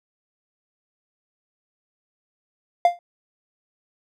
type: tone with exponential decay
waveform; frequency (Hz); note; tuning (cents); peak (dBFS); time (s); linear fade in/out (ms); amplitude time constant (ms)
triangle; 698.5; F5; 0; -7; 2.85-2.99; 2; 29
effects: none